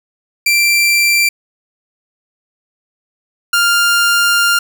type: tone pair in turn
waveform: sawtooth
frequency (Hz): 2354 / 1399.7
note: D7 / F6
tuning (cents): +3 / +3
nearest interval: major sixth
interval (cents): 900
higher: first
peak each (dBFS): -6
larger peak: neither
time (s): 0.46-1.29 / 3.53-4.59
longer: second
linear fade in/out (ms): 5
effects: none